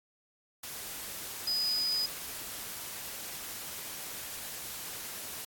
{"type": "tone in noise", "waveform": "sine", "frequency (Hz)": 4978, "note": "D#8", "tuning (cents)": 0, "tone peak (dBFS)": -28, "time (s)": [1.47, 2.06], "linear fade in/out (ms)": 5, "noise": "white", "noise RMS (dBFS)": -41, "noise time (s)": [0.63, 5.45], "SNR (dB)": 10, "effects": ["AAC 64 kbps"]}